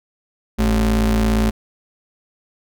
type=ring-modulated tone; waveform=square; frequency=81.9 Hz; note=E2; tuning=11 cents flat; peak=-12 dBFS; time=0.58-1.51 s; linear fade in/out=20 ms; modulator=135 Hz; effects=none